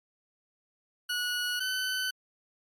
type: tone pair in turn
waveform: 20% pulse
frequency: 1463 / 1512.8 Hz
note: F#6 / F#6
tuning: -20 / +38 cents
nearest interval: minor second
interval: 58 cents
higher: second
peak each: -24 dBFS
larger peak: neither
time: 1.09-1.6 / 1.6-2.11 s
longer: neither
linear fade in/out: 10 ms
effects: MP3 64 kbps